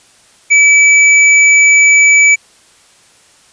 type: tone with hard clipping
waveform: sine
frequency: 2300 Hz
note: D7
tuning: 37 cents flat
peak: -5 dBFS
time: 0.5-2.36 s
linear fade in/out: 20 ms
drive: 16 dB
effects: white hiss -46 dBFS RMS until 3.52 s + resampled to 22050 Hz